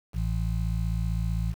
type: harmonic tone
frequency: 55.6 Hz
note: A1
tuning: 19 cents sharp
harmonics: 1 / 2 / 3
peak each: -27 / -30 / -32 dBFS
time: 0.13-1.55 s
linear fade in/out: 50 ms
effects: 8-bit